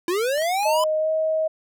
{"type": "linear sweep", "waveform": "square", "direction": "up", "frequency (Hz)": [329.6, 1020], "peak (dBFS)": -21, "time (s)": [0.08, 0.84], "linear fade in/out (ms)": 2}
{"type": "clicks", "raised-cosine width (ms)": 0.3, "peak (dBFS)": -26, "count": 4, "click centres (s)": [0.081, 0.377, 0.421, 0.632]}
{"type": "tone with pitch glide", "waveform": "sine", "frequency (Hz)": [622.3, 632.8], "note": ["D#5", "D#5"], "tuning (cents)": [0, 29], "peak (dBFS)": -19, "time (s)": [0.65, 1.48], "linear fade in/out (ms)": 10, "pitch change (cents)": 29, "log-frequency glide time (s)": [0.98, 1.11]}
{"effects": []}